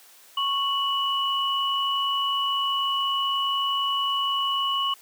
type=tone pair together; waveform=sine; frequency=1102.3 / 2948 Hz; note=C#6 / F#7; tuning=-10 / -7 cents; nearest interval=octave + perfect fourth; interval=1703 cents; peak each=-25 dBFS; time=0.37-4.94 s; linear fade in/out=5 ms; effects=white hiss -52 dBFS RMS until 5.01 s + high-pass 400 Hz 12 dB/octave